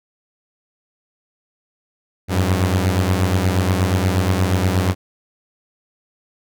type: beating tone pair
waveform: sawtooth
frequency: 90.7 / 99.1 Hz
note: F#2 / G2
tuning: -34 / +19 cents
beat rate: 8.4 Hz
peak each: -13 / -16 dBFS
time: 2.28-4.95 s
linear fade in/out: 50 ms
effects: none